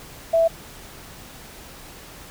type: tone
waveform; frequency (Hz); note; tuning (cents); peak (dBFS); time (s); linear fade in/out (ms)
sine; 660; E5; +2; -14; 0.33-0.48; 10
effects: pink hiss -42 dBFS RMS until 2.3 s